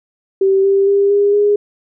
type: tone with pitch steps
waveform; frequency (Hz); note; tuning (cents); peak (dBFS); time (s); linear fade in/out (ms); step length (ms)
sine; 387.1 / 393.2 / 399.4 / 405.6 / 412; G4 / G4 / G4 / G#4 / G#4; -22 / +5 / +32 / -41 / -14; -9; 0.41-1.56; 5; 230
effects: none